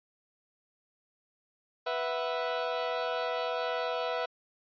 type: chord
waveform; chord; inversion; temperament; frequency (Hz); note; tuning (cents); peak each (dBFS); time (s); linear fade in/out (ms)
30% pulse; B suspended fourth; none; equal; 493.9 / 659.3 / 740; B4 / E5 / F#5; 0 / 0 / 0; -31 / -31 / -35; 1.86-4.26; 10
effects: resampled to 11025 Hz

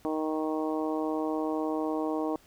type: harmonic tone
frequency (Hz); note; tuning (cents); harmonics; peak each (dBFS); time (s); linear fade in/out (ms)
156.2; D#3; +7; 2 / 3 / 4 / 5 / 6 / 7; -30 / -34 / -36 / -38 / -40 / -41; 0.05-2.36; 0
effects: pink hiss -60 dBFS RMS until 2.46 s

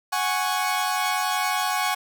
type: chord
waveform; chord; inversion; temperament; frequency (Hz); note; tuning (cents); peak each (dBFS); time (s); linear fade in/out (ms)
sawtooth; F# suspended second; none; equal; 740 / 830.6 / 1108.7; F#5 / G#5 / C#6; 0 / 0 / 0; -23; 0.12-1.95; 10
effects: none

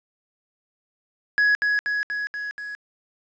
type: tone with echo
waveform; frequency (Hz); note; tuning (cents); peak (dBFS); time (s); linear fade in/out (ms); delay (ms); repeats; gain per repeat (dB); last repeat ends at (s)
triangle; 1675; G#6; +14; -14; 1.38-1.55; 0; 240; 5; -3; 2.75
effects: resampled to 16000 Hz + 9-bit

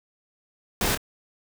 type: noise with echo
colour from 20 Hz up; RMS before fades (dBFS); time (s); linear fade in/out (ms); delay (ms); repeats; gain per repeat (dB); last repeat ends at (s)
pink; -24; 0.81-0.95; 2; 25; 1; -8; 0.975
effects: none

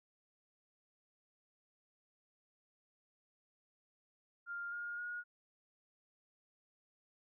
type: tone with pitch steps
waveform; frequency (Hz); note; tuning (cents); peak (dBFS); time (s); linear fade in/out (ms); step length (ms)
sine; 1400 / 1420.4 / 1441; F6 / F6 / F#6; +4 / +29 / -46; -40; 4.46-5.24; 50; 260
effects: none

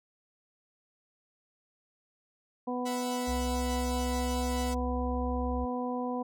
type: harmonic tone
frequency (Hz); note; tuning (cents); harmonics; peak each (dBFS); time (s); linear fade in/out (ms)
248.2; B3; +9; 1 / 2 / 3 / 4; -33 / -36 / -38 / -39; 2.67-6.23; 10
type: chord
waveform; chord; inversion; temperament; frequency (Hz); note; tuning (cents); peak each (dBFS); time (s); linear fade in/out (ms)
5% pulse; E suspended second; none; equal; 659.3 / 740 / 987.8; E5 / F#5 / B5; 0 / 0 / 0; -32; 2.85-4.75; 20
type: tone with pitch glide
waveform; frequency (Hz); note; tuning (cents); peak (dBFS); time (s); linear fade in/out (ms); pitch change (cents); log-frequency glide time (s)
sine; 64.6 to 66.22; C2 to C2; -21 to +21; -32; 3.27-5.66; 20; +42; 3.65-5.24
effects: none

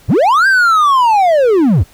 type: linear two-way sweep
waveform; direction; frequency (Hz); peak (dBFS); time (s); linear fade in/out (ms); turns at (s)
triangle; up then down; 61.74 to 1607 to 61.74; -5; 0.08-1.84; 20; 0.47
effects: pink hiss -45 dBFS RMS until 1.93 s

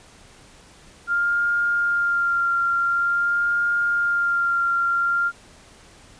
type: tone with vibrato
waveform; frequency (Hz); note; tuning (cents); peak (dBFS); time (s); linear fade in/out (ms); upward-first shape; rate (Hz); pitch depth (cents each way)
sine; 1396.9; F6; 0; -18; 1.07-5.32; 50; sine; 0.47; 17
effects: pink hiss -49 dBFS RMS until 6.19 s + resampled to 22050 Hz

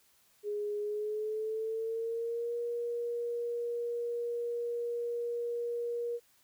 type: tone with pitch glide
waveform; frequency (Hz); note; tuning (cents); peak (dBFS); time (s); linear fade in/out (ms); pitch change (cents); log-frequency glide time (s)
sine; 415.3 to 474.3; G#4 to A#4; 0 to +30; -32; 0.43-6.2; 50; +230; 0.8-2.55
effects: white hiss -67 dBFS RMS until 6.43 s

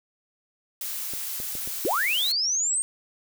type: noise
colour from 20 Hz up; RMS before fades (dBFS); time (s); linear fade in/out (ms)
blue; -32; 0.81-2.32; 2
type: clicks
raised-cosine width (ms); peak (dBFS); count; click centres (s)
2; -27; 4; 1.136 / 1.401 / 1.553 / 1.675
type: linear sweep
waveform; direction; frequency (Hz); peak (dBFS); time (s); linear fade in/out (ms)
sine; up; 280 to 8590; -22; 1.85-2.82; 0
effects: none

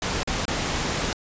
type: noise with dropouts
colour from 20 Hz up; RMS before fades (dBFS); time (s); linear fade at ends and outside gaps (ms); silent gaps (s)
pink; -26; 0.02-1.13; 2; 0.233-0.274 / 0.454-0.48
effects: resampled to 16000 Hz

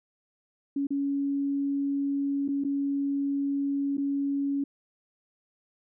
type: tone with dropouts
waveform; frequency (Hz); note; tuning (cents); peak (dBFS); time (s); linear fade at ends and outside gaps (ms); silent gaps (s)
sine; 279.8; C#4; +16; -25; 0.76-4.64; 5; 0.87-0.905 / 2.48-2.486 / 2.639-2.647 / 3.971-3.979
effects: none

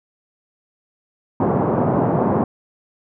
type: band-pass noise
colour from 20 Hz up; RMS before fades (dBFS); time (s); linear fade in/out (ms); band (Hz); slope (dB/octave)
pink; -18; 1.4-2.44; 2; 120 to 960; 24
effects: none

